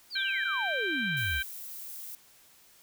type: exponential sweep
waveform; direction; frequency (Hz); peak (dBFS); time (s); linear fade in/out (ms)
sine; down; 5010 to 59.8; -33; 0.1-1.42; 50
type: harmonic tone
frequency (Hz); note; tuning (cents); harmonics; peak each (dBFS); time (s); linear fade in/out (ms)
784; G5; 0; 2 / 3 / 4 / 5; -30 / -36 / -38 / -42; 0.15-1.43; 10
type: noise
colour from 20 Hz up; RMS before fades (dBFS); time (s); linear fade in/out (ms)
violet; -42; 1.17-2.15; 0
effects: white hiss -59 dBFS RMS until 2.82 s